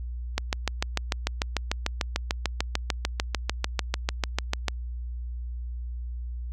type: click train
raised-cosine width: 0.2 ms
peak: -7 dBFS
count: 30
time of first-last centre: 0.38-4.683 s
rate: 6.74 Hz
effects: added 60 Hz sine -31 dBFS peak until 6.52 s